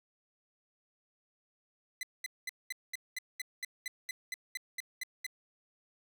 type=tone bursts; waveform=sawtooth; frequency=2018 Hz; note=B6; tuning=37 cents sharp; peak=-32 dBFS; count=15; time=2.01-5.265 s; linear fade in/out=2 ms; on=21 ms; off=210 ms; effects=none